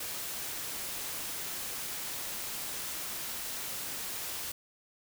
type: noise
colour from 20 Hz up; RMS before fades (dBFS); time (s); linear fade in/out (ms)
white; -38; 0-4.52; 5
effects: none